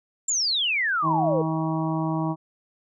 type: exponential sweep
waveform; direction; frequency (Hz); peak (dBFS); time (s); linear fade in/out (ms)
sine; down; 7490 to 453.2; -21; 0.28-1.42; 5
type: harmonic tone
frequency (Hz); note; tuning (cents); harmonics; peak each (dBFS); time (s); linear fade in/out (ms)
159.8; D#3; +47; 1 / 2 / 4 / 5 / 6 / 7; -26 / -27 / -34 / -35 / -33 / -36; 1.02-2.36; 50
effects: none